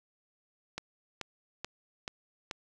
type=click train; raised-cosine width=0.2 ms; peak=-19 dBFS; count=5; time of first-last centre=0.78-2.512 s; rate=2.31 Hz; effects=none